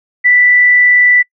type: tone with frequency modulation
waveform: sine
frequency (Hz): 1975.5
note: B6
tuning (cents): 0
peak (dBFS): -5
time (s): 0.24-1.23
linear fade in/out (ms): 20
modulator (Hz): 40.8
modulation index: 0.32
effects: noise-tail reverb RT60 0.1 s tail -26 dB re dry